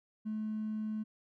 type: tone with hard clipping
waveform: triangle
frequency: 215.8 Hz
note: A3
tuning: 33 cents flat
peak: -34 dBFS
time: 0.25-1.04 s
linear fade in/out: 20 ms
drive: 3 dB
effects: none